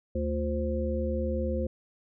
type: harmonic tone with a mistuned harmonic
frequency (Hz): 74.6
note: D2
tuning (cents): +28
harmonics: 1 / 3 / 5 / 7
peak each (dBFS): -30 / -33 / -36 / -32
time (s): 0.15-1.67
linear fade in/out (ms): 5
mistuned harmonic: 5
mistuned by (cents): -91
effects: none